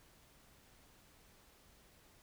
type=silence; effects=pink hiss -65 dBFS RMS until 2.22 s